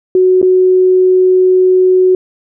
sine tone with dropouts, 370 Hz, F#4, in tune, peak -5 dBFS, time 0.15-2.15 s, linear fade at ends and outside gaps 2 ms, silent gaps 0.416-0.427 s, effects none

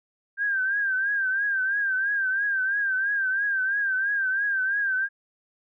sine tone with vibrato, 1586 Hz, G6, 20 cents sharp, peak -22 dBFS, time 0.37-5.09 s, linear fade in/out 50 ms, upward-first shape triangle, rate 3 Hz, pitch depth 95 cents each way, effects none

